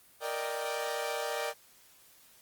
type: chord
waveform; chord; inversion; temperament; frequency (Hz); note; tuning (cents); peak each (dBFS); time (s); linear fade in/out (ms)
sawtooth; Eb major seventh; second; equal; 466.2 / 587.3 / 622.3 / 784; Bb4 / D5 / Eb5 / G5; 0 / 0 / 0 / 0; -34 / -33 / -36 / -35; 0.2-1.54; 50
effects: white hiss -60 dBFS RMS until 2.41 s + Opus 32 kbps

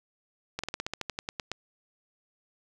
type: slowing click train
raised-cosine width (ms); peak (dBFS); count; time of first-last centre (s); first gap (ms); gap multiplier
0.2; -15; 13; 0.59-1.516; 46; 1.09
effects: none

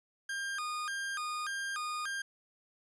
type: tone with vibrato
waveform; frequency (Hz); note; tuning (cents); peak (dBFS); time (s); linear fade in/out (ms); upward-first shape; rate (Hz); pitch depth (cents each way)
40% pulse; 1400; F6; +4; -34; 0.29-2.22; 5; square; 1.7; 230
effects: resampled to 24000 Hz + 11-bit

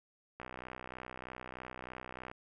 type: click train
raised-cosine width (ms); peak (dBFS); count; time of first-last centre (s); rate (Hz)
0.5; -29; 122; 0.4-2.315; 63.2
effects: none

